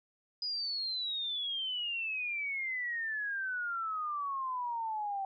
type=exponential sweep; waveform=sine; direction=down; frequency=4978 to 770 Hz; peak=-33 dBFS; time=0.42-5.25 s; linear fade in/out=2 ms; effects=none